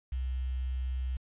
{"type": "tone with quantisation", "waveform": "sine", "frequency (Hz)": 64, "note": "C2", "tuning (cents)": -38, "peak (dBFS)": -30, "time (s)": [0.12, 1.17], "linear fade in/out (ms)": 5, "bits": 9, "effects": ["resampled to 8000 Hz"]}